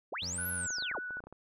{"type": "linear two-way sweep", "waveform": "sine", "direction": "up then down", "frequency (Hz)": [222.5, 11840, 222.5], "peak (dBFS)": -35, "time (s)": [0.12, 0.99], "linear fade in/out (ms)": 5, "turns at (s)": 0.47}
{"type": "tone", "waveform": "25% pulse", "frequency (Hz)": 89.5, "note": "F2", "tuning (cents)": 43, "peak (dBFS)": -38, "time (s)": [0.22, 0.67], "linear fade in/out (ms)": 5}
{"type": "tone with vibrato", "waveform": "sine", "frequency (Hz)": 1480, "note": "F#6", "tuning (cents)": 0, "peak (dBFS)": -37, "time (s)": [0.38, 1.2], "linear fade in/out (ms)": 5, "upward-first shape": "triangle", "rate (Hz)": 9.6, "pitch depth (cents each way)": 11}
{"type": "clicks", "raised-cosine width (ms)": 1, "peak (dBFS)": -35, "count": 11, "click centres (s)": [0.705, 0.784, 0.824, 0.914, 0.951, 1.107, 1.17, 1.204, 1.239, 1.27, 1.326]}
{"effects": []}